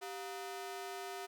sawtooth ring-modulated tone, 550 Hz, C#5, 14 cents flat, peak -35 dBFS, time 0.01-1.27 s, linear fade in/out 20 ms, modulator 159 Hz, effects none

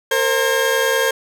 35% pulse tone cluster, 458.8 / 529 / 1613 Hz, A#4 / C5 / G6, -28 / +19 / +49 cents, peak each -18 dBFS, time 0.11-1.11 s, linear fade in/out 5 ms, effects none

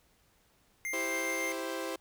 square tone, 2100 Hz, C7, 6 cents sharp, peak -34 dBFS, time 0.85-1.52 s, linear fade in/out 0 ms
sawtooth chord, C major, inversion first, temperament equal, 329.6 / 392 / 523.3 Hz, E4 / G4 / C5, 0 / 0 / 0 cents, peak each -35 / -37 / -34 dBFS, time 0.93-1.96 s, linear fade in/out 5 ms
effects pink hiss -68 dBFS RMS until 2 s

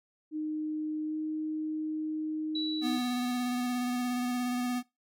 sine tone with pitch glide, 308 to 310.5 Hz, D#4 to D#4, -17 to -3 cents, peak -31 dBFS, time 0.31-3 s, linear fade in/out 50 ms, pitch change +14 cents, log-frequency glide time 1.06-1.15 s
sine tone with exponential decay, 3928 Hz, B7, 10 cents flat, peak -32 dBFS, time 2.55-4.62 s, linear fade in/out 5 ms, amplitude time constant 450 ms
square tone with vibrato, 246.9 Hz, B3, in tune, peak -30 dBFS, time 2.81-4.83 s, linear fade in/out 50 ms, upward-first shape square, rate 17 Hz, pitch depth 13 cents each way
effects noise-tail reverb RT60 0.2 s tail -19 dB re dry

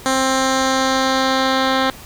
10% pulse tone with low-pass filter sweep, 263.9 Hz, C4, 15 cents sharp, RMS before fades -17 dBFS, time 0.06-1.9 s, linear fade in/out 0 ms, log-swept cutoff 8100 to 3500 Hz, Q 1.6, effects pink hiss -38 dBFS RMS until 2.05 s

